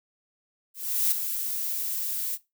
violet noise with ADSR envelope, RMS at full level -22 dBFS, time 0.74-2.38 s, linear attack 380 ms, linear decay 3 ms, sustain -8 dB, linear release 42 ms, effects noise-tail reverb RT60 0.2 s tail -17 dB re dry

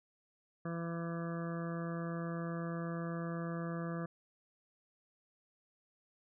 harmonic tone, 168.1 Hz, E3, 34 cents sharp, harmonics 1 / 2 / 3 / 4 / 6 / 7 / 8 / 9 / 10, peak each -38 / -45 / -46 / -49 / -57 / -48 / -56 / -55 / -53 dBFS, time 0.65-4.06 s, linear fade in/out 5 ms, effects none

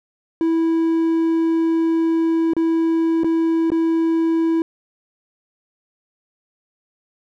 triangle tone with dropouts, 327.9 Hz, E4, 9 cents flat, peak -13 dBFS, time 0.41-4.62 s, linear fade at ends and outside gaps 1 ms, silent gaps 2.535-2.566 / 3.235-3.244 / 3.703-3.718 s, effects none

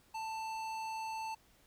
sine tone with tanh clipping, 886 Hz, A5, 12 cents sharp, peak -40 dBFS, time 0.14-1.35 s, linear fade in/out 10 ms, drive 17 dB, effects pink hiss -67 dBFS RMS until 1.66 s

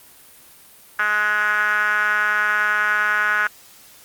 5% pulse tone with band-pass filter, 210 Hz, G#3, 19 cents sharp, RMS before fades -19 dBFS, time 0.99-3.47 s, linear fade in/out 2 ms, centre 1500 Hz, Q 5.7, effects white hiss -47 dBFS RMS until 4.04 s + Opus 32 kbps

